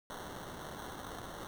blue noise with sample-and-hold, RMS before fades -45 dBFS, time 0.1-1.47 s, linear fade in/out 0 ms, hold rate 2450 Hz, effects none

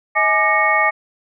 sine tone cluster, 635 / 840 / 1195 / 1865 / 2204 Hz, D#5 / G#5 / D6 / A#6 / C#7, +35 / +19 / +30 / 0 / -11 cents, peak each -22 / -20 / -19 / -18 / -18 dBFS, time 0.15-0.91 s, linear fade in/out 20 ms, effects none

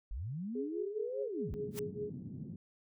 sine linear two-way sweep, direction up then down, 38.38 to 554.4 to 38.38 Hz, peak -37 dBFS, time 0.11-1.54 s, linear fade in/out 0 ms, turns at 1.22 s
sine tone with tremolo, 416.6 Hz, G#4, 5 cents sharp, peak -34 dBFS, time 0.55-2.1 s, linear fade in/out 5 ms, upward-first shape triangle, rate 4.9 Hz, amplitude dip 100%
pink band-pass noise, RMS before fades -45 dBFS, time 1.48-2.56 s, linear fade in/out 5 ms, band 120 to 260 Hz, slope 24 dB/octave
white noise with exponential growth, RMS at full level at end -39 dBFS, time 1.71-1.79 s, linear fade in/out 0 ms, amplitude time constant 17 ms
effects none

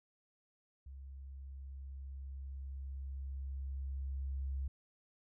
sine tone with level ramp, 67.6 Hz, C#2, 43 cents flat, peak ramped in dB -47 to -35 dBFS, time 0.86-4.68 s, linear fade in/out 5 ms, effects none

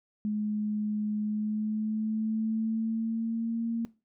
sine tone with pitch glide, 211.1 to 230.2 Hz, G#3 to A#3, +29 to -22 cents, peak -27 dBFS, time 0.25-3.85 s, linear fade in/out 0 ms, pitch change +149 cents, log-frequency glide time 1.21-3.66 s, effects noise-tail reverb RT60 0.3 s tail -20 dB re dry

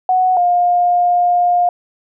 sine tone pair in turn, 740 / 708.3 Hz, F#5 / F5, 0 / +24 cents, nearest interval minor second, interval 76 cents, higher first, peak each -10 / -10 dBFS, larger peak neither, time 0.09-0.37 / 0.37-1.69 s, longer second, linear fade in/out 2 ms, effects none

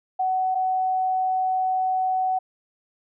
sine tone pair in turn, 749 / 749 Hz, F#5 / F#5, +21 / +21 cents, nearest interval unison, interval 0 cents, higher neither, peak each -20 dBFS, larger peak neither, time 0.19-0.55 / 0.55-2.39 s, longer second, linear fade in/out 10 ms, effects none

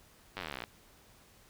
slowing click train, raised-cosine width 0.3 ms, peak -22 dBFS, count 21, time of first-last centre 0.37-0.639 s, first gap 10 ms, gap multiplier 1.03, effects pink hiss -61 dBFS RMS until 1.49 s

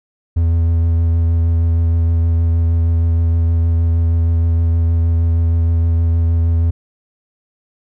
triangle tone with vibrato, 83.2 Hz, E2, 17 cents sharp, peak -9 dBFS, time 0.36-6.71 s, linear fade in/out 10 ms, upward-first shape sine, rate 6.4 Hz, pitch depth 13 cents each way, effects none

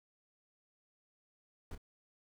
brown noise with echo, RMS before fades -43 dBFS, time 1.71-1.75 s, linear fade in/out 2 ms, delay 28 ms, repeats 1, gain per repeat -10 dB, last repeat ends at 1.778 s, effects none

